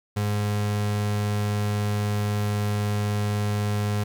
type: tone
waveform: 35% pulse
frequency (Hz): 103.83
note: G#2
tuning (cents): 0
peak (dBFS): -21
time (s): 0.16-4.04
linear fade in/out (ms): 10
effects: 10-bit